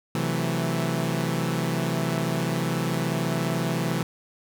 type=chord; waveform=sawtooth; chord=F# half-diminished seventh; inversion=second; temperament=equal; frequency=130.81 / 164.81 / 185 / 220 Hz; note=C3 / E3 / F#3 / A3; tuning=0 / 0 / 0 / 0 cents; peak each=-25 / -23 / -29 / -28 dBFS; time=0.15-4.03 s; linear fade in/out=2 ms; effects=none